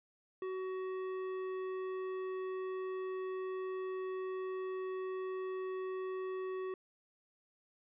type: tone with tanh clipping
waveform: sine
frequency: 374.9 Hz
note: F#4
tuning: 23 cents sharp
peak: -39 dBFS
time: 0.42-6.74 s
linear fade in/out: 2 ms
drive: 13 dB
effects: resampled to 8000 Hz